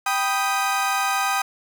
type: chord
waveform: 30% pulse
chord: G augmented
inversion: none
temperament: equal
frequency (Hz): 784 / 987.8 / 1244.5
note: G5 / B5 / D#6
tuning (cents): 0 / 0 / 0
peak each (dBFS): -21 / -26 / -21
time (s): 0.06-1.42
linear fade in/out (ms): 5
effects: none